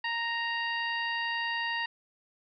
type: harmonic tone with a mistuned harmonic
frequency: 931 Hz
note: A#5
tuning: 2 cents flat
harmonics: 1 / 2 / 3 / 4 / 5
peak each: -35 / -32 / -36 / -45 / -43 dBFS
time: 0.04-1.86 s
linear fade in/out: 5 ms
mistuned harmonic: 4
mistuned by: +38 cents
effects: none